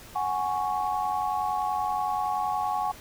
sine chord, F# suspended second, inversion none, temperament equal, 740 / 830.6 / 1108.7 Hz, F#5 / G#5 / C#6, 0 / 0 / 0 cents, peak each -30 / -28 / -31 dBFS, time 0.15-2.92 s, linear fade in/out 10 ms, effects pink hiss -47 dBFS RMS until 3 s

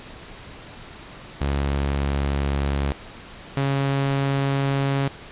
sawtooth tone pair in turn, 69.9 / 137.88 Hz, C#2 / C#3, +15 / -9 cents, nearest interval octave, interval 1176 cents, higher second, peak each -17 / -16 dBFS, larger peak second, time 1.41-2.92 / 3.57-5.08 s, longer neither, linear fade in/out 0 ms, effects pink hiss -41 dBFS RMS until 5.31 s + resampled to 8000 Hz

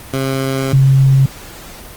15% pulse / sine tone pair in turn, 134.1 / 134.71 Hz, C3 / C#3, +43 / -49 cents, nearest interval unison, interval 8 cents, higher second, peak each -9 / -6 dBFS, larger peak second, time 0.13-0.73 / 0.73-1.26 s, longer first, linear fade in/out 5 ms, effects pink hiss -34 dBFS RMS until 1.96 s + Opus 24 kbps

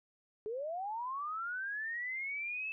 sine linear sweep, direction up, 412.2 to 2637 Hz, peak -36 dBFS, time 0.46-2.72 s, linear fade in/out 0 ms, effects none

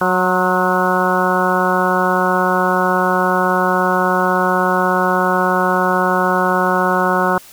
harmonic tone with a mistuned harmonic, 183.6 Hz, F#3, 13 cents flat, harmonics 1 / 2 / 3 / 4 / 5 / 6 / 7 / 8, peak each -21 / -21 / -21 / -21 / -21 / -21 / -21 / -21 dBFS, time 0.01-7.38 s, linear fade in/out 2 ms, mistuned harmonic 6, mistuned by -37 cents, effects white hiss -41 dBFS RMS until 7.52 s

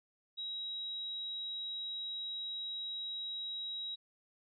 sine tone, 3840 Hz, B7, 49 cents flat, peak -38 dBFS, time 0.37-3.96 s, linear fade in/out 20 ms, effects none

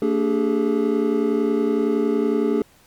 triangle tone cluster, 226.5 / 288.7 / 396.9 / 427.7 Hz, A#3 / D4 / G4 / A4, -50 / -30 / +22 / -49 cents, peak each -21 dBFS, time 0.02-2.62 s, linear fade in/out 2 ms, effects pink hiss -54 dBFS RMS until 2.86 s + MP3 96 kbps

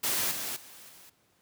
white noise with level steps, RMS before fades -29 / -35 / -50 / -53 dBFS, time 0.03-1.1 s, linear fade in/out 10 ms, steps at 0.31 / 0.56 / 0.89 s, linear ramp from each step 5 ms, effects pink hiss -68 dBFS RMS until 1.41 s + high-pass 100 Hz 12 dB/octave

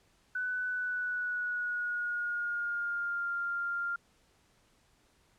sine tone with pitch glide, 1496 to 1395.8 Hz, F#6 to F6, +19 to -1 cents, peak -31 dBFS, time 0.35-3.96 s, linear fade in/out 5 ms, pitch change -120 cents, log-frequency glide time 0.66-3.28 s, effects pink hiss -68 dBFS RMS until 5.38 s + low-pass 10000 Hz 12 dB/octave

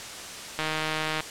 click train, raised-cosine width 0.3 ms, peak -12 dBFS, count 97, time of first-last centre 0.59-1.205 s, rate 156 Hz, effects white hiss -38 dBFS RMS until 1.3 s + low-pass 8000 Hz 12 dB/octave

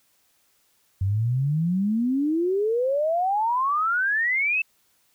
sine exponential sweep, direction up, 92.7 to 2670 Hz, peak -20 dBFS, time 1.01-4.62 s, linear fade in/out 5 ms, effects white hiss -65 dBFS RMS until 5.14 s

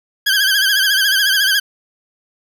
20% pulse tone with vibrato, 1600 Hz, G6, 35 cents sharp, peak -7 dBFS, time 0.26-1.6 s, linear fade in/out 10 ms, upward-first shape sine, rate 14 Hz, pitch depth 83 cents each way, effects none

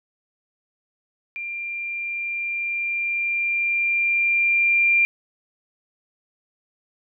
sine tone with level ramp, 2383 Hz, D7, 25 cents sharp, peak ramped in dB -28 to -14 dBFS, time 1.36-5.05 s, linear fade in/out 0 ms, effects none

